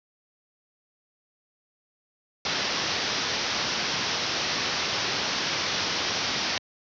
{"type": "low-pass noise", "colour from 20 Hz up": "white", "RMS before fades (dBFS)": -28, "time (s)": [2.45, 6.58], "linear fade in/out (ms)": 2, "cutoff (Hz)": 5900, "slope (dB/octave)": 96, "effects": ["high-pass 100 Hz 12 dB/octave"]}